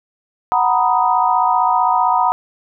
sine chord, B major seventh, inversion second, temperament equal, 740 / 932.3 / 987.8 / 1244.5 Hz, F#5 / A#5 / B5 / D#6, 0 / 0 / 0 / 0 cents, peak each -17 / -17 / -17 / -20 dBFS, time 0.52-2.32 s, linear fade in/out 0 ms, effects none

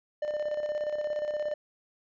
triangle tone with tremolo, 599 Hz, D5, 34 cents sharp, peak -25 dBFS, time 0.22-1.54 s, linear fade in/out 5 ms, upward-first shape square, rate 17 Hz, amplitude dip 50%, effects resampled to 16000 Hz

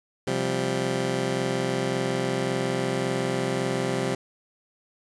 15% pulse chord, C suspended fourth, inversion none, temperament just, 130.81 / 174.42 / 196.22 Hz, C3 / F3 / G3, 0 / -2 / +2 cents, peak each -22 / -24 / -24 dBFS, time 0.27-4.15 s, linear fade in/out 5 ms, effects resampled to 22050 Hz + 8-bit

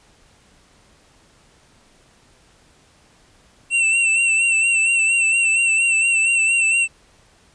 square tone with vibrato, 2700 Hz, E7, 41 cents sharp, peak -15 dBFS, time 3.7-6.88 s, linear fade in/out 50 ms, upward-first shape sine, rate 4.3 Hz, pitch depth 42 cents each way, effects pink hiss -54 dBFS RMS until 7.54 s + resampled to 22050 Hz

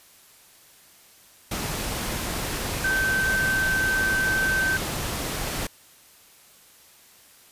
sine tone in noise, 1547 Hz, G6, 23 cents flat, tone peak -21 dBFS, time 2.84-4.77 s, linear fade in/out 5 ms, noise pink, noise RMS -29 dBFS, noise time 1.51-5.67 s, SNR +5 dB, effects white hiss -53 dBFS RMS until 7.51 s + resampled to 32000 Hz

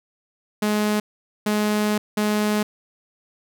sawtooth tone bursts at uneven times, 210.6 Hz, G#3, 24 cents sharp, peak -15 dBFS, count 3, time 0.62-1 / 1.46-1.98 / 2.17-2.63 s, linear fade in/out 5 ms, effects none

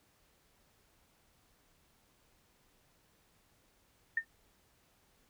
sine tone with exponential decay, 1816 Hz, A#6, 46 cents flat, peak -25 dBFS, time 4.17-4.25 s, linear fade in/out 5 ms, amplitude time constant 16 ms, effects pink hiss -70 dBFS RMS until 5.29 s

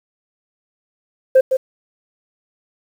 sine tone with echo, 523.3 Hz, C5, in tune, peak -4 dBFS, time 1.35-1.41 s, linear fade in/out 10 ms, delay 160 ms, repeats 1, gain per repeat -8 dB, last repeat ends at 1.57 s, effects tanh soft clip ceiling -5 dBFS + 7-bit

